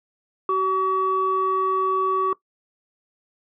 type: tone pair together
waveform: sine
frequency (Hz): 379.5 / 1137.2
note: F#4 / C#6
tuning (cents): +44 / +44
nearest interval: octave + perfect fifth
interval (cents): 1900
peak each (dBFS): -23 / -19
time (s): 0.49-2.33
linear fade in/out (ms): 2
effects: noise-tail reverb RT60 0.1 s tail -19 dB re dry + tanh soft clip ceiling -12 dBFS